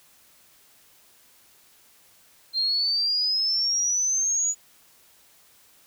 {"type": "exponential sweep", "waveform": "sine", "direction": "up", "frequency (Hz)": [4150, 6890], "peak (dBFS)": -21, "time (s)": [2.53, 4.55], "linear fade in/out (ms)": 50, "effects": ["white hiss -57 dBFS RMS until 5.86 s"]}